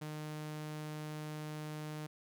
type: tone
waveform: sawtooth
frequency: 152.7 Hz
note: D#3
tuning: 32 cents flat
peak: -37 dBFS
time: 0.01-2.07 s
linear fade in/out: 10 ms
effects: none